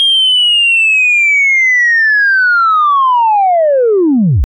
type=linear sweep; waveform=sine; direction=down; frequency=3246 to 49 Hz; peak=-5 dBFS; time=0-4.44 s; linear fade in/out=0 ms; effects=tanh soft clip ceiling -3 dBFS